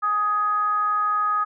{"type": "tone with frequency modulation", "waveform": "sine", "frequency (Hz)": 1252, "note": "D#6", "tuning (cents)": 10, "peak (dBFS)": -19, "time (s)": [0.02, 1.45], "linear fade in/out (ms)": 20, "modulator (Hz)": 425, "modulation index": 0.33, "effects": []}